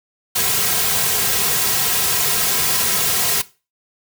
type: noise with comb filter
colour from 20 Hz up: white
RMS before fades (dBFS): -18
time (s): 0.35-3.42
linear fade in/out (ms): 10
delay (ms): 3.4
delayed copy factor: -0.8
effects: noise-tail reverb RT60 0.3 s tail -18 dB re dry

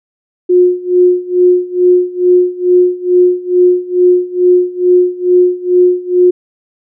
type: tone with tremolo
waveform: sine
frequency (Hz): 359.8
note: F#4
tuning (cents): -48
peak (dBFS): -3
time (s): 0.49-6.31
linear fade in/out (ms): 10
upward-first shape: sine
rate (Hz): 2.3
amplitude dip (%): 90
effects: none

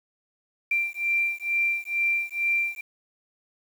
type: beating tone pair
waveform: sine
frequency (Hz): 2361 / 2363.2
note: D7 / D7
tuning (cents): +9 / +10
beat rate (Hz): 2.2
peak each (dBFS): -26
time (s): 0.71-2.81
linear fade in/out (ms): 5
effects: 8-bit

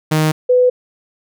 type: tone pair in turn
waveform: sawtooth / sine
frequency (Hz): 155.56 / 499.2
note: D#3 / B4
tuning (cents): 0 / +19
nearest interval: octave + minor sixth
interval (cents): 2019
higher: second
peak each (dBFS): -8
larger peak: neither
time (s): 0.11-0.32 / 0.49-0.7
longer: neither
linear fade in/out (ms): 10
effects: none

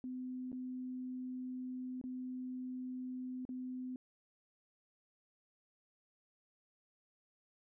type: tone with dropouts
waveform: sine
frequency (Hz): 254.3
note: C4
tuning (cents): -49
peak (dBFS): -40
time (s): 0.04-3.96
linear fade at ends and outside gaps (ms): 1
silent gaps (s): 0.518-0.528 / 2.014-2.039 / 3.452-3.491
effects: none

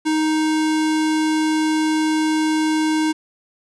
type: tone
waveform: square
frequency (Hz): 311.9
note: D#4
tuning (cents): +4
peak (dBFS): -17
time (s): 0.05-3.13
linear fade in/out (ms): 20
effects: resampled to 22050 Hz + 8-bit

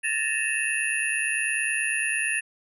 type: tone cluster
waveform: sine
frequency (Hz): 1736 / 1845 / 2573 / 2714 / 10390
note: A6 / A#6 / E7 / E7 / E9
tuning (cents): -24 / -18 / -43 / +50 / -26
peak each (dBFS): -30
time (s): 0.03-2.41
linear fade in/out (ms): 20
effects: none

